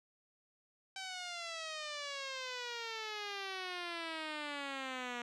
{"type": "exponential sweep", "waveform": "5% pulse", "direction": "down", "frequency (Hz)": [774, 238.5], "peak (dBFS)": -28, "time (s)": [0.96, 5.22], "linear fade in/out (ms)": 2, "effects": ["low-pass 5000 Hz 12 dB/octave"]}